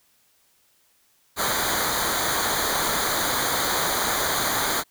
pink noise with comb filter, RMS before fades -24 dBFS, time 1.36-4.84 s, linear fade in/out 50 ms, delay 0.37 ms, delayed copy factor -0.85, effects white hiss -63 dBFS RMS until 4.9 s

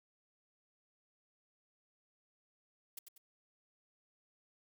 blue noise with echo, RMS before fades -45 dBFS, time 2.97-2.99 s, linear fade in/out 5 ms, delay 95 ms, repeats 2, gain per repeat -7 dB, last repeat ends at 3.18 s, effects none

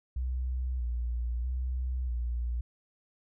sine tone with vibrato, 61.3 Hz, B1, 12 cents flat, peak -29 dBFS, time 0.16-2.61 s, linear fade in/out 5 ms, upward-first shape square, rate 0.78 Hz, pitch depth 51 cents each way, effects none

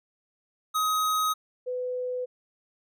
square / sine tone pair in turn, 1262 / 500.8 Hz, D#6 / B4, +24 / +24 cents, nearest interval octave + major third, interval 1600 cents, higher first, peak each -24 / -28 dBFS, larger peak first, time 0.74-1.34 / 1.66-2.26 s, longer neither, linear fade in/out 20 ms, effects none

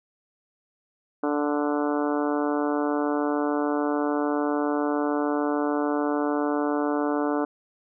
harmonic tone, 146.83 Hz, D3, in tune, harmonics 2 / 3 / 4 / 5 / 6 / 7 / 8 / 9 / 10, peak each -25 / -29 / -31 / -33 / -35 / -36 / -37 / -38 / -39 dBFS, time 1.23-7.45 s, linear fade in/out 5 ms, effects none

